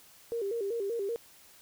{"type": "tone with vibrato", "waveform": "sine", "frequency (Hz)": 430, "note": "A4", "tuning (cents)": -40, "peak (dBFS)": -30, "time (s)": [0.32, 1.16], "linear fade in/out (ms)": 0, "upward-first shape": "square", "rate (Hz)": 5.2, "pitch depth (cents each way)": 140, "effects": ["white hiss -57 dBFS RMS until 1.61 s"]}